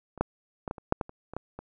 clicks, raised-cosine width 1 ms, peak -29 / -10 / -19 / -18 / -28 / -7 / -15 / -29 / -26 / -18 / -25 dBFS, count 11, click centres 0.177 / 0.21 / 0.678 / 0.711 / 0.782 / 0.924 / 1.012 / 1.094 / 1.336 / 1.366 / 1.59 s, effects none

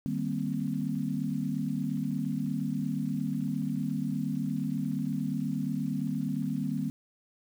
sine chord, C minor seventh, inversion first, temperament equal with one note detuned, 152.89 / 196 / 233.1 / 261.6 Hz, Eb3 / G3 / Bb3 / C4, -30 / 0 / 0 / 0 cents, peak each -34 dBFS, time 0.06-6.9 s, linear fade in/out 0 ms, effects 9-bit

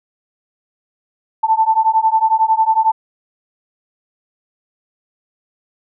sine beating tone pair, 880 / 891 Hz, A5 / A5, 0 / +22 cents, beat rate 11 Hz, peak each -14 dBFS, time 1.43-2.92 s, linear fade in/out 10 ms, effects none

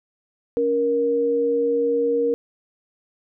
sine tone pair together, 280.9 / 471.1 Hz, C#4 / A#4, +23 / +18 cents, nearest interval major sixth, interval 895 cents, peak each -26 / -18 dBFS, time 0.57-2.34 s, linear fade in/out 0 ms, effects none

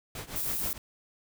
pink noise with tremolo, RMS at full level -37 dBFS, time 0.15-0.78 s, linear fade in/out 2 ms, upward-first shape triangle, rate 6.4 Hz, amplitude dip 90%
violet noise, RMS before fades -32 dBFS, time 0.36-0.73 s, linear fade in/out 0 ms
effects none

